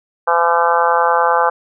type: harmonic tone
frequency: 169.8 Hz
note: F3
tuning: 48 cents flat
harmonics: 3 / 4 / 5 / 6 / 7 / 8 / 9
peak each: -18 / -21 / -16 / -19 / -18 / -22 / -22 dBFS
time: 0.27-1.5 s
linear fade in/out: 10 ms
effects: none